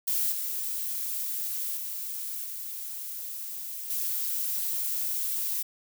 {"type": "noise with level steps", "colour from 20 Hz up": "violet", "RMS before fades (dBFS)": [-27, -32, -35, -37, -30], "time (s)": [0.07, 5.63], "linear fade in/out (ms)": 10, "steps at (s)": [0.32, 1.77, 2.44, 3.9], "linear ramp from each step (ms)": 2, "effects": []}